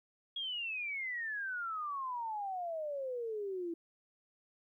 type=exponential sweep; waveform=sine; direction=down; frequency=3321 to 329.6 Hz; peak=-36 dBFS; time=0.36-3.74 s; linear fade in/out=5 ms; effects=13-bit